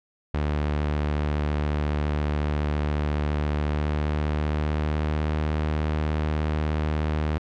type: tone with pitch glide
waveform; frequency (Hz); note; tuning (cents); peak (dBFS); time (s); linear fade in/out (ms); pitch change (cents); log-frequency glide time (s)
sawtooth; 74.4 to 76.62; D2 to D#2; +23 to -26; -19; 0.34-7.38; 0; +51; 3.51-5.38
effects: low-pass 3000 Hz 12 dB/octave